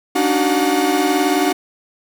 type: tone cluster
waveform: 45% pulse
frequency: 286.1 / 304.9 / 377.2 / 721 Hz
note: D4 / D#4 / F#4 / F#5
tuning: -45 / -35 / +33 / -45 cents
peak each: -20 dBFS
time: 0.15-1.53 s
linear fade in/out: 10 ms
effects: none